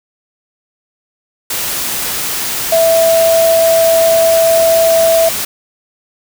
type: tone in noise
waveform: sine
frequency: 659.3 Hz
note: E5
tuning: in tune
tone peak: -7 dBFS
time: 2.72-5.29 s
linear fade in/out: 5 ms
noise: white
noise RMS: -18 dBFS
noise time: 1.5-5.45 s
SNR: +8 dB
effects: none